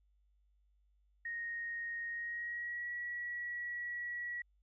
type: tone with pitch glide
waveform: sine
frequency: 1864.7 to 1928.2 Hz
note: A#6 to B6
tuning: 0 to -42 cents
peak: -38 dBFS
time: 1.25-4.42 s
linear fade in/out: 5 ms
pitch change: +58 cents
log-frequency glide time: 2.09-2.9 s
effects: added 50 Hz sine -69 dBFS peak until 4.62 s